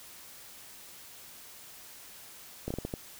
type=slowing click train; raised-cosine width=2 ms; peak=-20 dBFS; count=6; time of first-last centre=2.68-2.939 s; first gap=25 ms; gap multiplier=1.37; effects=white hiss -50 dBFS RMS until 3.19 s